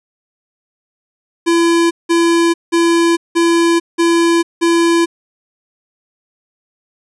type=tone bursts; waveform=square; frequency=337.2 Hz; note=E4; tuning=39 cents sharp; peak=-10 dBFS; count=6; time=1.46-5.06 s; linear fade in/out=20 ms; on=450 ms; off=180 ms; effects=resampled to 24000 Hz